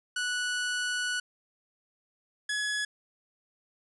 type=tone pair in turn; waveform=sawtooth; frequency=1476 / 1689.7 Hz; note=F#6 / G#6; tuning=-5 / +29 cents; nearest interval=major second; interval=234 cents; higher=second; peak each=-25 dBFS; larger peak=neither; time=0.16-1.2 / 2.49-2.85 s; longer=first; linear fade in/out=5 ms; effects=resampled to 24000 Hz + 10-bit